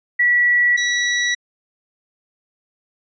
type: tone pair in turn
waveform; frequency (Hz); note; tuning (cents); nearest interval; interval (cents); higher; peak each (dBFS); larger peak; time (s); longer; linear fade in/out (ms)
sine / sawtooth; 1943 / 1943; B6 / B6; -29 / -29; unison; 0; neither; -12 / -13; first; 0.19-0.77 / 0.77-1.35; neither; 10
effects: resampled to 16000 Hz

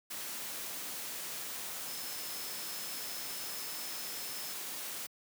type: tone in noise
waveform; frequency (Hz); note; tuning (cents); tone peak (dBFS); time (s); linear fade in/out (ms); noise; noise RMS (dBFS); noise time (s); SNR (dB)
sine; 5220; E8; -18; -47; 1.87-4.54; 10; white; -41; 0.1-5.07; -9
effects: high-pass 150 Hz 12 dB/octave

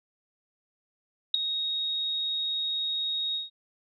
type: tone with ADSR envelope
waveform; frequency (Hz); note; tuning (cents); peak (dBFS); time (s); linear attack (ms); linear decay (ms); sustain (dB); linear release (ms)
sine; 3756; A#7; +12; -14; 1.34-3.5; 5; 4; -13; 150
effects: none

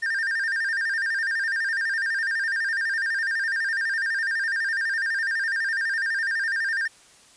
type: tone with vibrato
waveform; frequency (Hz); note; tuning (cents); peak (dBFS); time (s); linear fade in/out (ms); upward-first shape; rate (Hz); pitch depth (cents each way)
triangle; 1700; G#6; +40; -21; 0.02-6.88; 10; square; 12; 110
effects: white hiss -53 dBFS RMS until 7.36 s + resampled to 22050 Hz

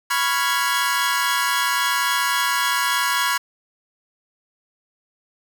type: chord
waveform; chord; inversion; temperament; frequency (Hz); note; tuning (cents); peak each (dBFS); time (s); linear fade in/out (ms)
sawtooth; C# dominant seventh; third; equal; 987.8 / 1108.7 / 1396.9 / 1661.2; B5 / C#6 / E#6 / G#6; 0 / 0 / 0 / 0; -20 / -21 / -22 / -20; 0.1-3.38; 10
effects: none

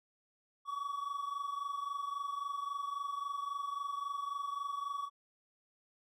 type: tone pair together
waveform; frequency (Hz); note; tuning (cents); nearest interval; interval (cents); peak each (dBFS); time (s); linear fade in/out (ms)
triangle; 1127.3 / 1151; C#6 / D6; +29 / -35; unison; 36; -36 / -40; 0.65-5.1; 50
effects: none

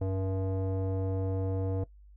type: tone with low-pass filter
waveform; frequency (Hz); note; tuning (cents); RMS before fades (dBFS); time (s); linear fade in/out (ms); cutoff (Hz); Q
square; 95.2; F#2; +50; -31; 0.01-1.84; 5; 560; 2.5
effects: noise-tail reverb RT60 0.1 s tail -19 dB re dry + added 50 Hz sine -51 dBFS peak until 2.16 s

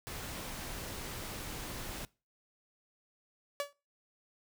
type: noise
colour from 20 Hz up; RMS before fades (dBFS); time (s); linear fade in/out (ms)
pink; -42; 0.07-2.05; 0
type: tone with exponential decay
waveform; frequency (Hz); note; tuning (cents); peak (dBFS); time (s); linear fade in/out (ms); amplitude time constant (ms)
sawtooth; 572; D5; -46; -26; 3.6-3.73; 1; 28
effects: noise-tail reverb RT60 0.3 s tail -22 dB re dry

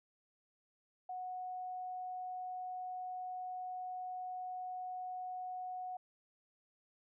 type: tone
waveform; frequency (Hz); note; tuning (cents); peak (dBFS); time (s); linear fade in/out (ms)
sine; 735; F#5; -12; -40; 1.09-5.97; 5
effects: none

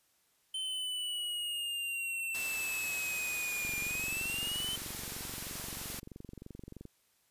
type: exponential two-way sweep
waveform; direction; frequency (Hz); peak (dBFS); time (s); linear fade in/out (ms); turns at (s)
square; down then up; 3081 to 2400 to 3081; -35; 0.54-4.76; 5; 3.79
type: noise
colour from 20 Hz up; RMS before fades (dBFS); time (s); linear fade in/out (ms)
white; -41; 2.34-6; 10
type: click train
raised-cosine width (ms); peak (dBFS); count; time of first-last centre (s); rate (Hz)
3; -33; 75; 3.65-6.853; 23.1
effects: white hiss -72 dBFS RMS until 7.3 s + resampled to 32000 Hz

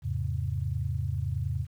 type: chord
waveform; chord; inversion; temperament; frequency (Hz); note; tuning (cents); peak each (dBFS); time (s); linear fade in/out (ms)
sine; E augmented; none; equal with one note detuned; 82.41 / 103.83 / 133.56; E2 / G#2 / B#2; 0 / 0 / +36; -32; 0.02-1.67; 50
effects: 10-bit

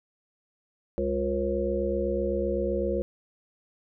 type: harmonic tone with a mistuned harmonic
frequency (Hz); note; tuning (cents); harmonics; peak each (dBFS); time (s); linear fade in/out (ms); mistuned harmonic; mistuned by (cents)
67.9; C#2; -35; 1 / 3 / 5 / 7 / 8; -33 / -33 / -30 / -31 / -30; 0.98-3.02; 0; 5; +76
effects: none

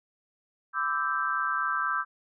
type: chord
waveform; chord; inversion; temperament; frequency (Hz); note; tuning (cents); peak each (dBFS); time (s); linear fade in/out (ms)
sine; E minor seventh; second; equal with one note detuned; 1009.7 / 1174.7 / 1318.5 / 1568; B5 / D6 / E6 / G6; +38 / 0 / 0 / 0; -36 / -31 / -30 / -30; 0.73-2.05; 50
effects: none

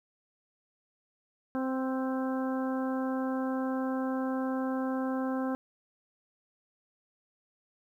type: harmonic tone with a mistuned harmonic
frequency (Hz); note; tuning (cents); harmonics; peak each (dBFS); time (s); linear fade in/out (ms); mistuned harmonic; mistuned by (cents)
261.4; C4; -1; 1 / 2 / 3 / 4 / 5 / 6; -30 / -36 / -40 / -42 / -44 / -46; 1.55-5.55; 0; 5; +18
effects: 11-bit

